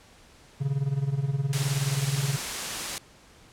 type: tone with tremolo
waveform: triangle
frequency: 138.59 Hz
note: C#3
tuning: in tune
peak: -19 dBFS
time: 0.6-2.37 s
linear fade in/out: 20 ms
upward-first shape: sine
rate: 19 Hz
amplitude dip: 80%
type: noise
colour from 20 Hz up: white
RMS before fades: -31 dBFS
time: 1.53-2.98 s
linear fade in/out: 0 ms
effects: pink hiss -54 dBFS RMS until 3.52 s + low-pass 9000 Hz 12 dB/octave

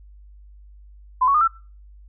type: tone with pitch steps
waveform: sine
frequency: 1015 / 1113.3 / 1221.1 / 1339.3 Hz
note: B5 / C#6 / D#6 / E6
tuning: +47 / +7 / -33 / +27 cents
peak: -14 dBFS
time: 1.21-1.478 s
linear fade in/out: 10 ms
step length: 67 ms
effects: noise-tail reverb RT60 0.4 s tail -25 dB re dry + added 50 Hz sine -43 dBFS peak until 2.08 s

